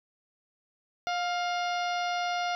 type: harmonic tone with a mistuned harmonic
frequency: 708 Hz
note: F5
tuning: 23 cents sharp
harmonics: 1 / 2 / 3 / 4 / 5 / 6 / 7 / 8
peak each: -29 / -35 / -39 / -41 / -43 / -45 / -46 / -47 dBFS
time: 1.07-2.55 s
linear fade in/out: 0 ms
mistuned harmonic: 2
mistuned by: -27 cents
effects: 11-bit